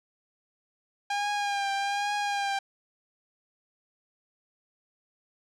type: tone with vibrato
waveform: sawtooth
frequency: 807 Hz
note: G#5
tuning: 50 cents flat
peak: -23 dBFS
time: 1.1-2.59 s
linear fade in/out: 5 ms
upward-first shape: triangle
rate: 1.2 Hz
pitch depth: 40 cents each way
effects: low-pass 6000 Hz 12 dB/octave